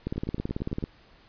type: two click trains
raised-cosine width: 3 ms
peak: -24 / -16 dBFS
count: 7 / 15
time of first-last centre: 0.16-0.827 / 0.07-0.839 s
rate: 9 / 18.2 Hz
effects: pink hiss -57 dBFS RMS until 1.28 s + resampled to 11025 Hz